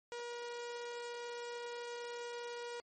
sawtooth tone, 477.9 Hz, A#4, 43 cents sharp, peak -38 dBFS, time 0.12-2.8 s, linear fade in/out 0 ms, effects MP3 32 kbps

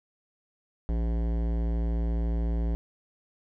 sine tone with hard clipping, 57 Hz, A#1, 38 cents flat, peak -27 dBFS, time 0.89-2.75 s, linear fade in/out 0 ms, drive 17 dB, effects none

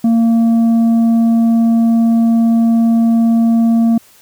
triangle tone with tanh clipping, 229.4 Hz, A#3, 28 cents flat, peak -9 dBFS, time 0.04-3.98 s, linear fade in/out 5 ms, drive 9 dB, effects white hiss -46 dBFS RMS until 4.21 s

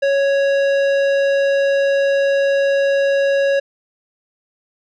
sine tone with tanh clipping, 554.4 Hz, C#5, in tune, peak -15 dBFS, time 0.02-3.6 s, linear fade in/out 10 ms, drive 14 dB, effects none

